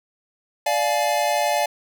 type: chord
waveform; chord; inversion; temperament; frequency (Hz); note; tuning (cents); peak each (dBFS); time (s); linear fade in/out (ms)
square; D diminished; none; equal with one note detuned; 587.3 / 698.5 / 847.1; D5 / F5 / Ab5; 0 / 0 / +34; -24; 0.66-1.66; 5
effects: none